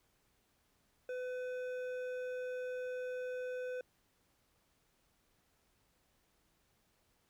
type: tone with hard clipping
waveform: sine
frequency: 503 Hz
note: B4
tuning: 32 cents sharp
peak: -40 dBFS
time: 1.09-3.81 s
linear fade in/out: 2 ms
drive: 9 dB
effects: pink hiss -75 dBFS RMS until 7.29 s